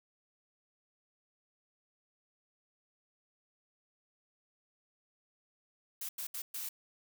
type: noise bursts at uneven times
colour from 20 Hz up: blue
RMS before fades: -40 dBFS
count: 4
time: 6.01-6.09 / 6.18-6.27 / 6.34-6.42 / 6.54-6.69 s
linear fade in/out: 5 ms
effects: none